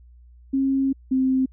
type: tone pair in turn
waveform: sine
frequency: 270 / 261.6 Hz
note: C#4 / C4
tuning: -45 / 0 cents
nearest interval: minor second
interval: 55 cents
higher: first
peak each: -18 / -17 dBFS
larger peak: second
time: 0.53-0.93 / 1.11-1.46 s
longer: first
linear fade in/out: 10 ms
effects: added 60 Hz sine -46 dBFS peak until 1.52 s